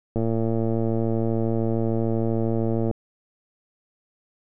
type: click train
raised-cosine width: 2 ms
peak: -12 dBFS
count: 312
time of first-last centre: 0.16-2.912 s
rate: 113 Hz
effects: none